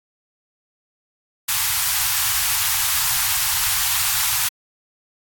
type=band-stop noise; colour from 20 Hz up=white; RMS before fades=-20 dBFS; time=1.48-4.49 s; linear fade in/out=10 ms; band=130 to 790 Hz; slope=48 dB/octave; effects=AAC 64 kbps